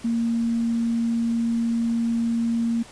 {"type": "tone with quantisation", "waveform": "sine", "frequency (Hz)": 231.6, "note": "A#3", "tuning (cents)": -11, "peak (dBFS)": -20, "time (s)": [0.04, 2.83], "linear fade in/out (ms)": 10, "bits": 8, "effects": ["pink hiss -45 dBFS RMS until 2.91 s", "resampled to 22050 Hz"]}